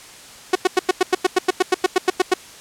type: tone bursts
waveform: sawtooth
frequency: 368.9 Hz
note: F#4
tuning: 5 cents flat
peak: -8 dBFS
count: 16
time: 0.53-2.339 s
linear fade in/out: 5 ms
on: 24 ms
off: 95 ms
effects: white hiss -41 dBFS RMS until 2.6 s + low-pass 9000 Hz 12 dB/octave